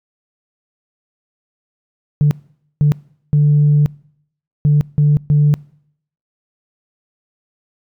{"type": "tone bursts at uneven times", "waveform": "sine", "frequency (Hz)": 147.3, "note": "D3", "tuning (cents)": 6, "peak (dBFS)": -7, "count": 6, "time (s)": [[2.21, 2.31], [2.81, 2.92], [3.33, 3.86], [4.65, 4.81], [4.98, 5.17], [5.3, 5.54]], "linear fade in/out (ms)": 0, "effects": ["noise-tail reverb RT60 0.7 s tail -25 dB re dry", "tanh soft clip ceiling -5 dBFS"]}